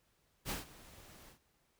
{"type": "noise with ADSR envelope", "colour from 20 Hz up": "pink", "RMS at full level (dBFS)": -37, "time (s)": [0.45, 1.39], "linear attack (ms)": 46, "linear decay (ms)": 150, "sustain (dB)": -20, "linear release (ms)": 110, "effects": ["pink hiss -75 dBFS RMS until 1.79 s"]}